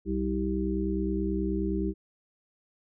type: harmonic tone with a mistuned harmonic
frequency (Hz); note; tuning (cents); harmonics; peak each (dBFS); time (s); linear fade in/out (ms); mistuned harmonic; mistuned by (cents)
64.1; C2; -35; 1 / 3 / 5 / 6; -32 / -31 / -31 / -33; 0.05-1.94; 50; 6; +24
effects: none